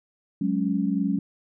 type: chord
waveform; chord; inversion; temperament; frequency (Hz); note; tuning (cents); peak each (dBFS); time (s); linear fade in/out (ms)
sine; F# suspended second; none; just; 185 / 208.1 / 277.5; F#3 / G#3 / C#4; 0 / +4 / +2; -26; 0.41-1.19; 5
effects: none